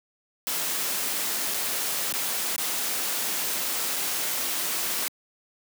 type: noise with dropouts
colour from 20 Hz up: white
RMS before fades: -28 dBFS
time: 0.47-5.08 s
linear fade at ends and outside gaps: 0 ms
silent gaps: 1.539-1.543 / 2.124-2.138 / 2.561-2.58 / 3.961-3.964 s
effects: high-pass 200 Hz 12 dB/octave